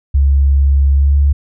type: tone with pitch glide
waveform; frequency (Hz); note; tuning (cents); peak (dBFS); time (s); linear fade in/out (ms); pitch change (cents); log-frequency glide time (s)
sine; 69.3 to 70.96; C#2 to C#2; 0 to +41; -7; 0.14-1.33; 10; +41; 0.94-1.17
effects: none